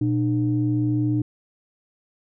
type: tone pair together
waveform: sine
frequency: 120 / 302.4 Hz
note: B2 / D#4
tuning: -49 / -49 cents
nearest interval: octave + major third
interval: 1600 cents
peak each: -21 dBFS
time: 0.01-1.22 s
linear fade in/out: 5 ms
effects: tanh soft clip ceiling -11 dBFS